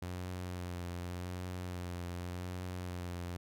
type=tone with vibrato; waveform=sawtooth; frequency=89.3 Hz; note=F2; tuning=39 cents sharp; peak=-35 dBFS; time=0.02-3.37 s; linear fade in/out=5 ms; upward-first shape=triangle; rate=0.86 Hz; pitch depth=35 cents each way; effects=none